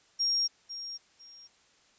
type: tone with echo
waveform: sine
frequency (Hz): 5580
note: F8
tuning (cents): -2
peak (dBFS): -25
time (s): 0.19-0.48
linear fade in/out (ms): 20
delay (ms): 500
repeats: 2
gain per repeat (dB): -12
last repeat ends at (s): 1.48
effects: white hiss -64 dBFS RMS until 1.98 s + resampled to 16000 Hz